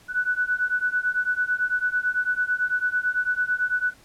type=beating tone pair; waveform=sine; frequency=1480 / 1489 Hz; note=F#6 / F#6; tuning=0 / +11 cents; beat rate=9 Hz; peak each=-25 / -24 dBFS; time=0.08-3.94 s; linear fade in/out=50 ms; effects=pink hiss -54 dBFS RMS until 4.04 s + low-pass 12000 Hz 12 dB/octave